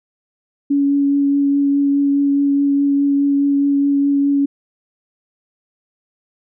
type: tone with vibrato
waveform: sine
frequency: 281.5 Hz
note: C#4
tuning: 27 cents sharp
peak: -12 dBFS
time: 0.7-4.46 s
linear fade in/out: 10 ms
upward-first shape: triangle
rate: 4.8 Hz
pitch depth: 12 cents each way
effects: none